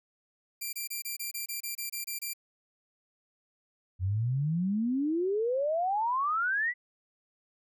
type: tone bursts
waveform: 5% pulse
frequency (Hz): 2367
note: D7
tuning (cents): +13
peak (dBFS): -24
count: 12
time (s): 0.61-2.336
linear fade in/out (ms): 10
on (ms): 120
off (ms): 26
type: exponential sweep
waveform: sine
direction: up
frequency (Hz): 88.1 to 2010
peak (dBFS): -26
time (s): 3.99-6.74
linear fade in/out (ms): 50
effects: none

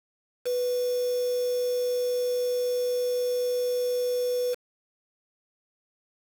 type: tone with quantisation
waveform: sine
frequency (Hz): 493.9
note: B4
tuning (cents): 0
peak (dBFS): -24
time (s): 0.45-4.55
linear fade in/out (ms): 20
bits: 6
effects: none

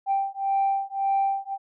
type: beating tone pair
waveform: sine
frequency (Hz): 784 / 785.8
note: G5 / G5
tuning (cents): 0 / +4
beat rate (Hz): 1.8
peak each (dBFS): -24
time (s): 0.06-1.58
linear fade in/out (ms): 50
effects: tanh soft clip ceiling -16 dBFS

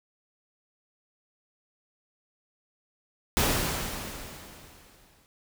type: noise with exponential decay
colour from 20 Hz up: pink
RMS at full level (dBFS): -23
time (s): 3.37-5.26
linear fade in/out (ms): 0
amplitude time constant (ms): 410
effects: none

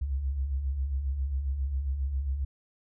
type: beating tone pair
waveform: sine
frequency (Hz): 61.74 / 69.14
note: B1 / C#2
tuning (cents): 0 / -4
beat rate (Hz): 7.4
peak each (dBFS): -36 / -27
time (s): 0.01-2.45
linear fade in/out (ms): 10
effects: tanh soft clip ceiling -20 dBFS

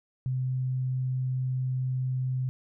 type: tone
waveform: sine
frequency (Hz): 128.9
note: C3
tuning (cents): -26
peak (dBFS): -26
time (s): 0.26-2.49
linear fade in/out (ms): 0
effects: none

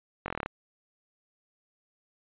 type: slowing click train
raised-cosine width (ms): 0.5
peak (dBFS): -17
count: 9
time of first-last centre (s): 0.26-0.461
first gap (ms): 21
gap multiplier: 1.05
effects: resampled to 8000 Hz

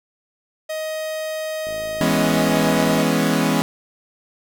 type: tone with pitch glide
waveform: 45% pulse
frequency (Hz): 628 to 633.1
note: D#5 to D#5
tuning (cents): +16 to +30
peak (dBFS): -24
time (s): 0.69-3.03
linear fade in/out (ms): 10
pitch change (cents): +14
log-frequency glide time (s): 2.3-2.89
type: click train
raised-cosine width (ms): 2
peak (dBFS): -26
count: 72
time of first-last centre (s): 1.67-2.99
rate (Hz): 53.8
type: chord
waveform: sawtooth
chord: C# minor seventh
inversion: first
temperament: equal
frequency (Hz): 164.81 / 207.7 / 246.9 / 277.2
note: E3 / G#3 / B3 / C#4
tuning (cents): 0 / 0 / 0 / 0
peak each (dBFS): -18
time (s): 2.01-3.62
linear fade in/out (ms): 0
effects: none

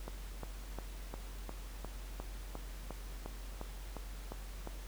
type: click train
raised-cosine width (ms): 1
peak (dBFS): -28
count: 14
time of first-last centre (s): 0.08-4.674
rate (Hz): 2.83
effects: added 46 Hz sine -43 dBFS peak until 4.87 s + pink hiss -54 dBFS RMS until 4.87 s

